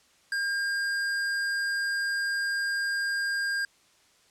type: tone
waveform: square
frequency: 1608 Hz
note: G6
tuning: 44 cents sharp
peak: -27 dBFS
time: 0.32-3.65 s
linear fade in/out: 2 ms
effects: white hiss -62 dBFS RMS until 4.3 s + low-pass 8000 Hz 12 dB/octave